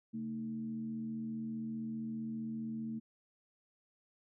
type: tone with frequency modulation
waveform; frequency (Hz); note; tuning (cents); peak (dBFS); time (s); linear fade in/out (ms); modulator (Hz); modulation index
sine; 224.1; A3; +32; -37; 0.13-3; 20; 84.8; 0.48
effects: none